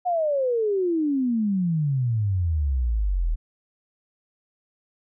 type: exponential sweep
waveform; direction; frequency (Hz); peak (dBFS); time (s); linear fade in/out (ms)
sine; down; 736 to 38.18; -20; 0.05-3.36; 20
effects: none